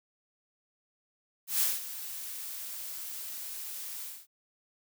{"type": "noise with ADSR envelope", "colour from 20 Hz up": "blue", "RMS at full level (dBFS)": -26, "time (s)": [1.47, 4.27], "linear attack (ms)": 140, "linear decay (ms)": 190, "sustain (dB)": -14, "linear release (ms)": 230, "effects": []}